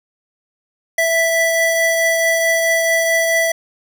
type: tone pair together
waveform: square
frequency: 660 / 1975.4 Hz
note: E5 / B6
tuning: +2 / 0 cents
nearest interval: octave + perfect fifth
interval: 1898 cents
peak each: -17 dBFS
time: 0.98-3.52 s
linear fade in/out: 5 ms
effects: none